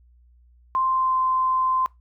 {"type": "tone with pitch glide", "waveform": "sine", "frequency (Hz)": [1046.5, 1036.9], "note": ["C6", "C6"], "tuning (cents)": [0, -16], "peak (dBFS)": -19, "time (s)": [0.75, 1.86], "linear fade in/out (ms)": 0, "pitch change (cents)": -16, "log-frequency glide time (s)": [0.88, 1.18], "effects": ["noise-tail reverb RT60 0.2 s tail -22 dB re dry", "added 60 Hz sine -52 dBFS peak until 2 s"]}